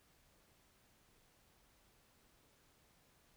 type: silence
effects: pink hiss -71 dBFS RMS until 3.36 s